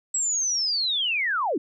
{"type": "linear sweep", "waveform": "sine", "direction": "down", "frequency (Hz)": [7810, 246.2], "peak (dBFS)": -22, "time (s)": [0.14, 1.58], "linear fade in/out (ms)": 5, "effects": []}